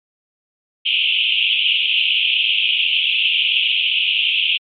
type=band-pass noise; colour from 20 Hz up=white; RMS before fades=-17 dBFS; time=0.85-4.58 s; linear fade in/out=20 ms; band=2500 to 3300 Hz; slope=96 dB/octave; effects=MP3 32 kbps